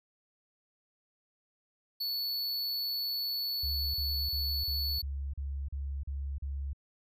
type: tone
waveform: square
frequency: 4435 Hz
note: C#8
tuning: in tune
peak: -32 dBFS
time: 2-5.02 s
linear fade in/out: 10 ms
type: tone bursts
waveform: sine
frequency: 69.3 Hz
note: C#2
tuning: in tune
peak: -33 dBFS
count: 9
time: 3.63-6.732 s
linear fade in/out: 5 ms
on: 310 ms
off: 39 ms
effects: none